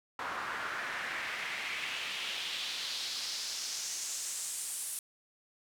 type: noise with band-pass filter sweep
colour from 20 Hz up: pink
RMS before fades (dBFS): -38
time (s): 0.19-4.99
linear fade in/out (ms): 2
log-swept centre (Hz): 1200 to 10000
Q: 2.3
effects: none